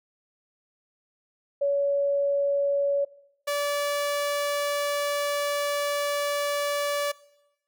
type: tone pair in turn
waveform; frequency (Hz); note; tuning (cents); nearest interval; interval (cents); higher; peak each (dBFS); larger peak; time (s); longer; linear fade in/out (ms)
sine / sawtooth; 564 / 577.5; C#5 / D5; +30 / -29; unison; 41; second; -21; neither; 1.61-3.05 / 3.47-7.12; second; 10
effects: noise-tail reverb RT60 0.9 s tail -21 dB re dry